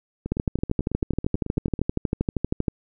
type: two click trains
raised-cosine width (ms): 3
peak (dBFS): -9 / -16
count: 31 / 15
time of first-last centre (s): 0.32-2.682 / 0.26-1.792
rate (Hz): 12.7 / 9.14
effects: none